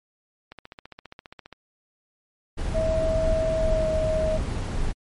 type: click train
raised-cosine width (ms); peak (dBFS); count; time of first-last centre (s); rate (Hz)
0.3; -24; 16; 0.52-1.527; 14.9
type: noise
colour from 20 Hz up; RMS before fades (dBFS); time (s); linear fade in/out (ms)
brown; -26; 2.57-4.93; 20
type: tone with pitch glide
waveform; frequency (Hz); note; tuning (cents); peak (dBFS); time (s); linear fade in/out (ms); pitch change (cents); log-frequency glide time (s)
sine; 642 to 631.3; E5 to D#5; -46 to +25; -22; 2.74-4.38; 20; -29; 3.57-3.9
effects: MP3 48 kbps